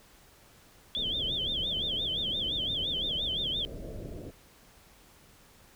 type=tone with vibrato; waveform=sine; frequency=3322 Hz; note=G#7; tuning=in tune; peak=-29 dBFS; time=0.95-3.65 s; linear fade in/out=0 ms; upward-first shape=sine; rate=5.8 Hz; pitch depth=160 cents each way
type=low-pass noise; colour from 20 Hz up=pink; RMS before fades=-41 dBFS; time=0.96-4.31 s; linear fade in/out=10 ms; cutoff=670 Hz; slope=96 dB/octave
effects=pink hiss -58 dBFS RMS until 5.75 s